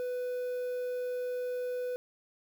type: tone with quantisation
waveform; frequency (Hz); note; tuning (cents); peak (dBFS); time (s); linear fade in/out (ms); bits
triangle; 497; B4; +11; -30; 0-1.96; 0; 9
effects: none